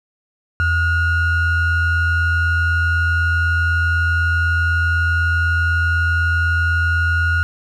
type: ring-modulated tone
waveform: triangle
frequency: 678 Hz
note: E5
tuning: 49 cents sharp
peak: -9 dBFS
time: 0.6-7.43 s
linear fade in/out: 0 ms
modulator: 762 Hz
effects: none